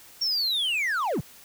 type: linear sweep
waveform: triangle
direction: down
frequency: 5588 to 77.78 Hz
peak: -22 dBFS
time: 0.21-1.21 s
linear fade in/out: 10 ms
effects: white hiss -50 dBFS RMS until 1.44 s